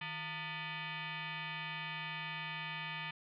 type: tone with frequency modulation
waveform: sine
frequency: 376 Hz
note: F#4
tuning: 28 cents sharp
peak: -39 dBFS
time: 0.01-3.11 s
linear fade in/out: 5 ms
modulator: 533 Hz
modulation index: 5.4
effects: none